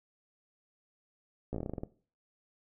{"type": "slowing click train", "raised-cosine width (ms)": 2, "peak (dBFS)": -23, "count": 11, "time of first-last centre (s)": [1.53, 1.835], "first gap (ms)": 15, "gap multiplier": 1.15, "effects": ["noise-tail reverb RT60 0.4 s tail -18 dB re dry"]}